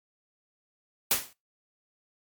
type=noise with exponential decay; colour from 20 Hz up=white; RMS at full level=-20 dBFS; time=1.11-1.33 s; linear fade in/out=2 ms; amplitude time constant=47 ms; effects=noise-tail reverb RT60 0.2 s tail -19 dB re dry + MP3 96 kbps